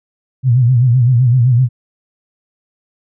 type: tone with vibrato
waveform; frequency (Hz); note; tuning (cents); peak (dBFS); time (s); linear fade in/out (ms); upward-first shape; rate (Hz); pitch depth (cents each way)
sine; 123.7; B2; +3; -7; 0.43-1.69; 50; sine; 7.8; 110
effects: none